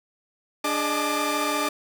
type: tone cluster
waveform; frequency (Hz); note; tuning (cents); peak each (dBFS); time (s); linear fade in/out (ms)
sawtooth; 293 / 412.8 / 617 / 865 / 1188; D4 / G#4 / D#5 / A5 / D6; -4 / -10 / -15 / -30 / +20; -25 / -29 / -27 / -29 / -23; 0.64-1.69; 5
effects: none